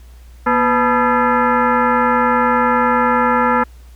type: tone with frequency modulation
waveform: sine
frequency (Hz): 240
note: B3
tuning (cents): -49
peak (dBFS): -11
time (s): 0.46-3.64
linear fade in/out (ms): 10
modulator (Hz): 370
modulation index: 3.9
effects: added 60 Hz sine -37 dBFS peak until 3.95 s + pink hiss -52 dBFS RMS until 3.95 s